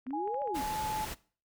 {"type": "exponential two-way sweep", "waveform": "sine", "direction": "up then down", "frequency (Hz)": [241.8, 597, 241.8], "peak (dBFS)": -34, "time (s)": [0.06, 0.62], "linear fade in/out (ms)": 20, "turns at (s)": 0.42}
{"type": "clicks", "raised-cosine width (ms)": 0.5, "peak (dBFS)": -37, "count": 7, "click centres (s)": [0.067, 0.107, 0.276, 0.344, 0.419, 0.475, 0.735]}
{"type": "tone with pitch glide", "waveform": "sine", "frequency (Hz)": [829, 861.2], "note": ["G#5", "A5"], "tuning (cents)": [-3, -37], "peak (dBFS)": -33, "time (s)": [0.13, 1.05], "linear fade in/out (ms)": 5, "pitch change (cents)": 66, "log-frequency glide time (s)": [0.46, 0.74]}
{"type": "noise", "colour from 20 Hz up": "pink", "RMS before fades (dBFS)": -40, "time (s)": [0.54, 1.15], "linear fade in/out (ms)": 20}
{"effects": ["noise-tail reverb RT60 0.4 s tail -20 dB re dry"]}